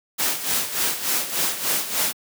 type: noise with tremolo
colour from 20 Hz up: white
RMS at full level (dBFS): -21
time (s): 0.18-2.13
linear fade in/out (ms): 20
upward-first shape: sine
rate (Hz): 3.4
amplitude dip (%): 70
effects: high-pass 150 Hz 12 dB/octave